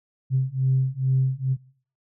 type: beating tone pair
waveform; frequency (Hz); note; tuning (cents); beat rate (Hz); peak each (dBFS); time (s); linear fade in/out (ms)
sine; 130.5 / 132.8; C3 / C3; -4 / +26; 2.3; -22 / -21; 0.3-1.57; 50
effects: noise-tail reverb RT60 0.5 s tail -21 dB re dry + tanh soft clip ceiling -12 dBFS